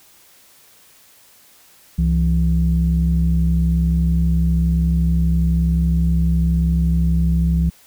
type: tone pair together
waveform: sine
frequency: 66.5 / 167.57 Hz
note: C2 / E3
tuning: +29 / +29 cents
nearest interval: octave + major third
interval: 1600 cents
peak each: -15 / -16 dBFS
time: 1.98-7.7 s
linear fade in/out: 10 ms
effects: tanh soft clip ceiling -7 dBFS + white hiss -50 dBFS RMS until 7.86 s